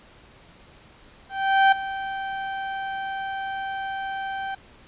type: tone with ADSR envelope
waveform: 30% pulse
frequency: 778 Hz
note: G5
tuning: 13 cents flat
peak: -10 dBFS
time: 1.29-4.55 s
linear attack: 430 ms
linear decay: 8 ms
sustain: -15 dB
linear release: 7 ms
effects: pink hiss -51 dBFS RMS until 4.87 s + resampled to 8000 Hz